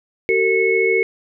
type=tone cluster; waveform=sine; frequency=380.5 / 454.2 / 2194 Hz; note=F#4 / A#4 / C#7; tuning=+48 / -45 / -18 cents; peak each=-18 dBFS; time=0.29-1.03 s; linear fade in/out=0 ms; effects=none